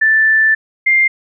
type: tone pair in turn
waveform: sine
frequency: 1763 / 2106 Hz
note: A6 / C7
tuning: +3 / +11 cents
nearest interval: minor third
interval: 308 cents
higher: second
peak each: -8 dBFS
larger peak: neither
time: 0.01-0.55 / 0.86-1.08 s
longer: first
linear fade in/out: 10 ms
effects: none